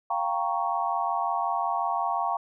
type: chord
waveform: sine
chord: G half-diminished seventh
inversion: third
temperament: equal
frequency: 698.5 / 784 / 932.3 / 1108.7 Hz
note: F5 / G5 / Bb5 / Db6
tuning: 0 / 0 / 0 / 0 cents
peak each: -30 dBFS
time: 0.1-2.37 s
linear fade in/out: 5 ms
effects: none